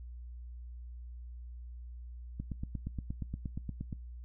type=click train; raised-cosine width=5 ms; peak=-25 dBFS; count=14; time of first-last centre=2.4-3.928 s; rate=8.51 Hz; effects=noise-tail reverb RT60 0.2 s tail -23 dB re dry + added 60 Hz sine -43 dBFS peak until 4.24 s